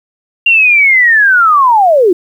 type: linear sweep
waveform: sine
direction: down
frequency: 2794 to 330.4 Hz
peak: -4 dBFS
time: 0.46-2.13 s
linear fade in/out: 5 ms
effects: 7-bit